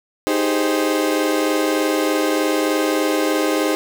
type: chord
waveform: 35% pulse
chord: Ab major seventh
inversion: second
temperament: equal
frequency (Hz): 311.1 / 392 / 415.3 / 523.3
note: Eb4 / G4 / Ab4 / C5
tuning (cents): 0 / 0 / 0 / 0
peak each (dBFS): -18 / -22 / -24 / -21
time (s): 0.27-3.75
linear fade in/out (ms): 0
effects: none